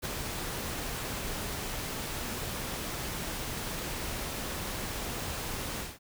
pink noise with ADSR envelope, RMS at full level -32 dBFS, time 0.02-5.99 s, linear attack 35 ms, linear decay 3 ms, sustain -4 dB, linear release 190 ms, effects none

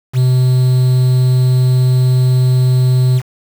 triangle tone with quantisation, 127.4 Hz, C3, 46 cents flat, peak -6 dBFS, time 0.13-3.22 s, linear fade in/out 50 ms, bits 5, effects none

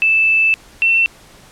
sine tone pair in turn, 2637 / 2694 Hz, E7 / E7, 0 / +37 cents, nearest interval unison, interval 37 cents, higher second, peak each -10 dBFS, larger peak neither, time 0.02-0.54 / 0.82-1.06 s, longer first, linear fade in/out 0 ms, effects pink hiss -44 dBFS RMS until 1.51 s + low-pass 11000 Hz 12 dB/octave

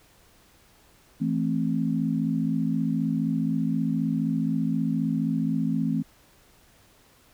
sine chord, A minor, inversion second, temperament just, 165 / 220 / 264 Hz, E3 / A3 / C4, +2 / 0 / +16 cents, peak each -27 dBFS, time 1.2-6.03 s, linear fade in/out 20 ms, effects pink hiss -58 dBFS RMS until 7.33 s

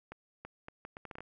accelerating click train, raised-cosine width 0.5 ms, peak -29 dBFS, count 10, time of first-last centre 0.12-1.206 s, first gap 330 ms, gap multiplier 0.71, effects none

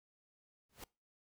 pink noise with exponential growth, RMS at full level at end -44 dBFS, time 0.69-0.84 s, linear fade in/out 5 ms, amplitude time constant 31 ms, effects noise-tail reverb RT60 0.3 s tail -25 dB re dry

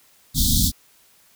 pink band-stop noise, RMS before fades -18 dBFS, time 0.34-0.72 s, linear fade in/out 50 ms, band 280 to 3400 Hz, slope 96 dB/octave, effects white hiss -56 dBFS RMS until 1.35 s

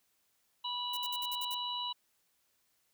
harmonic tone, 981 Hz, B5, 12 cents flat, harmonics 1 / 3 / 4, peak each -39 / -39 / -39 dBFS, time 0.64-1.93 s, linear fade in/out 10 ms
violet noise bursts, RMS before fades -41 dBFS, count 7, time 0.93-1.546 s, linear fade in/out 5 ms, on 40 ms, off 56 ms
effects white hiss -75 dBFS RMS until 2.93 s

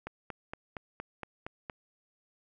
click train, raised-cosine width 0.5 ms, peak -23 dBFS, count 8, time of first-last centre 0.07-1.698 s, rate 4.3 Hz, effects none

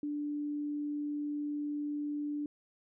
sine tone, 293.7 Hz, D4, in tune, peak -33 dBFS, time 0.03-2.46 s, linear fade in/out 2 ms, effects none

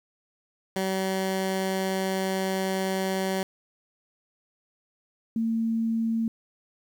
15% pulse / sine tone pair in turn, 190.4 / 226.4 Hz, F#3 / A3, +50 / +50 cents, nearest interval minor third, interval 300 cents, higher second, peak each -19 / -23 dBFS, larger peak first, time 0.76-3.43 / 5.36-6.28 s, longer first, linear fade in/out 2 ms, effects 10-bit

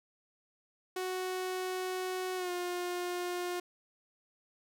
sawtooth tone with pitch glide, 370 to 355.7 Hz, F#4 to F4, 0 to +32 cents, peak -30 dBFS, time 0.96-3.6 s, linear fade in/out 5 ms, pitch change -68 cents, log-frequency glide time 2.36-2.51 s, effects none

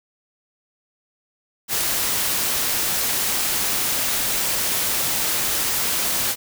white noise, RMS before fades -22 dBFS, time 1.68-6.36 s, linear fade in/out 50 ms, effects none

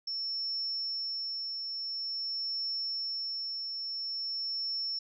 sine tone with tremolo, 5400 Hz, E8, 41 cents sharp, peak -31 dBFS, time 0.07-4.99 s, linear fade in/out 5 ms, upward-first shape triangle, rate 0.48 Hz, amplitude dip 35%, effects none

